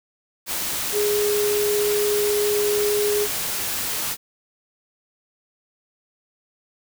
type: tone in noise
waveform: sine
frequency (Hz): 415.3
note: G#4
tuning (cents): 0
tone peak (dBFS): -19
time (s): 0.92-3.28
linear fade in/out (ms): 50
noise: white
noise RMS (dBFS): -26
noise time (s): 0.46-4.17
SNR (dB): +4
effects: none